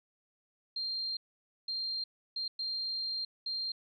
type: tone bursts at uneven times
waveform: sine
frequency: 4186 Hz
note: C8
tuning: in tune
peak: -33 dBFS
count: 5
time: 0.76-1.17 / 1.68-2.04 / 2.36-2.48 / 2.59-3.25 / 3.46-3.72 s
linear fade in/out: 5 ms
effects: none